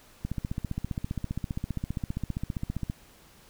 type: click train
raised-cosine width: 5 ms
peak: -18 dBFS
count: 41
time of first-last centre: 0.25-2.899 s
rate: 15.1 Hz
effects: pink hiss -56 dBFS RMS until 3.49 s